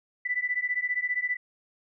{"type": "beating tone pair", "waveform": "sine", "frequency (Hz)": [1976, 1991], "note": ["B6", "B6"], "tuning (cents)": [0, 14], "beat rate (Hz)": 15, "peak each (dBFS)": -29, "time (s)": [0.25, 1.37], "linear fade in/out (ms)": 10, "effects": []}